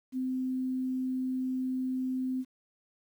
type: tone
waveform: sine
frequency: 257.9 Hz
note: C4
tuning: 25 cents flat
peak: -29 dBFS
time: 0.12-2.45 s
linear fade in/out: 50 ms
effects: 10-bit